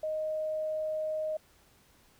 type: tone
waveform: sine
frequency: 622.3 Hz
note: D#5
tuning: in tune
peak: -30 dBFS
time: 0.03-1.37 s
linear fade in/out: 5 ms
effects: pink hiss -63 dBFS RMS until 2.19 s